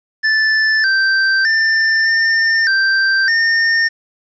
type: tone with pitch steps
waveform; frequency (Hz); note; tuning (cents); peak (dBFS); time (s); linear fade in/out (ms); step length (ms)
square; 1754 / 1561 / 1787 / 1806 / 1567 / 1823; A6 / G6 / A6 / A6 / G6 / A#6; -6 / -8 / +26 / +45 / -1 / -39; -12; 0.23-3.89; 20; 610
effects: resampled to 16000 Hz + 8-bit